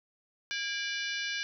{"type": "harmonic tone with a mistuned harmonic", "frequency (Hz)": 587.3, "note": "D5", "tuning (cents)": 0, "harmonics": [3, 4, 5, 6, 7, 8, 9, 10], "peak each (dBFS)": [-36, -38, -40, -42, -43, -44, -45, -46], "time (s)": [0.51, 1.43], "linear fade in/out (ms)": 0, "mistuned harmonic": 3, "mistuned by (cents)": -140, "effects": []}